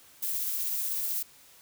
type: noise with tremolo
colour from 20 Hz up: violet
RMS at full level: -30 dBFS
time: 0.22-1.23 s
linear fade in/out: 10 ms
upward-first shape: triangle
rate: 16 Hz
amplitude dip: 25%
effects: white hiss -56 dBFS RMS until 1.61 s